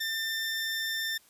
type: tone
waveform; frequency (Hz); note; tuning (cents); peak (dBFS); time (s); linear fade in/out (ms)
20% pulse; 1793; A6; +32; -25; 0-1.18; 10
effects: white hiss -61 dBFS RMS until 1.29 s + resampled to 32000 Hz